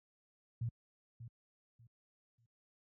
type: tone with echo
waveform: sine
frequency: 116.54 Hz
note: A#2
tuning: in tune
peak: -34 dBFS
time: 0.61-0.69 s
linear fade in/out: 5 ms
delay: 590 ms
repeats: 3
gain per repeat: -12 dB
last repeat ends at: 2.46 s
effects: high-pass 60 Hz 12 dB/octave